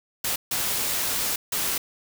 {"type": "noise bursts at uneven times", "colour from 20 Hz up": "white", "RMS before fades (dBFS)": -26, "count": 3, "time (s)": [[0.24, 0.36], [0.51, 1.36], [1.52, 1.78]], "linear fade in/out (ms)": 5, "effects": []}